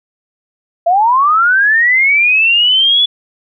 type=linear sweep; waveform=sine; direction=up; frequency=659.3 to 3449 Hz; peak=-7 dBFS; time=0.86-3.06 s; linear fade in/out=10 ms; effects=none